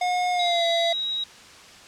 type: tone with pitch glide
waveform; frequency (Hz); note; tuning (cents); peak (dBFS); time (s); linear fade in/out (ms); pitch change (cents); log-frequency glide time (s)
square; 721 to 676.6; F#5 to E5; -45 to +45; -22; 0.01-0.93; 5; -110; 0.32-0.65
type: tone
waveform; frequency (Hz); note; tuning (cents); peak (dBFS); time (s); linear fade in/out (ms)
sine; 3823; A#7; +43; -24; 0.39-1.24; 5
effects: white hiss -46 dBFS RMS until 1.87 s + low-pass 6000 Hz 12 dB/octave